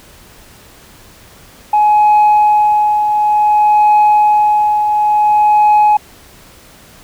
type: tone with tremolo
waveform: sine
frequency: 842 Hz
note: G#5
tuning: 24 cents sharp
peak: -3 dBFS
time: 1.73-5.97 s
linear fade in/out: 5 ms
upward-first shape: triangle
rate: 0.56 Hz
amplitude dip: 55%
effects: tanh soft clip ceiling -4 dBFS + pink hiss -41 dBFS RMS until 7.03 s